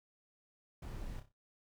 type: noise with echo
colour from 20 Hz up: brown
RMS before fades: -44 dBFS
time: 0.82-1.2 s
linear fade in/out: 5 ms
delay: 30 ms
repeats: 4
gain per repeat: -8 dB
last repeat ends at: 1.32 s
effects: noise-tail reverb RT60 0.2 s tail -20 dB re dry